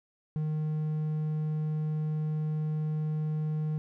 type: tone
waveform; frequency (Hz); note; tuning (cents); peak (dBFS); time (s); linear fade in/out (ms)
triangle; 154.1; D#3; -16; -26; 0.36-3.78; 0
effects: none